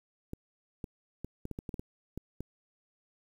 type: clicks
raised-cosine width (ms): 3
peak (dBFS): -25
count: 11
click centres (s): 0.334 / 0.842 / 1.246 / 1.454 / 1.513 / 1.589 / 1.692 / 1.742 / 1.795 / 2.176 / 2.406
effects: 9-bit